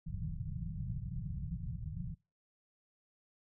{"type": "low-pass noise", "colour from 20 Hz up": "white", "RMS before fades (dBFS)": -40, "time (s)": [0.06, 2.15], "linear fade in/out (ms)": 20, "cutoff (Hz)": 180, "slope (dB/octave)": 96, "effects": ["noise-tail reverb RT60 0.3 s tail -25 dB re dry"]}